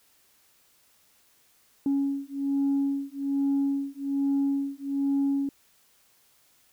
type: beating tone pair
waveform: sine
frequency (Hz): 277.2 / 278.4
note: C#4 / C#4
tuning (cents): 0 / +8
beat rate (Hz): 1.2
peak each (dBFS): -26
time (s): 1.86-5.49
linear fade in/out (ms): 2
effects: tanh soft clip ceiling -19 dBFS + white hiss -63 dBFS RMS until 6.72 s